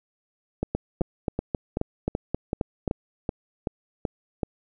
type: two click trains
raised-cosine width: 2 ms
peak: -12 / -11 dBFS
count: 11 / 9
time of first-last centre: 0.63-4.432 / 0.75-2.878 s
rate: 2.63 / 3.76 Hz
effects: none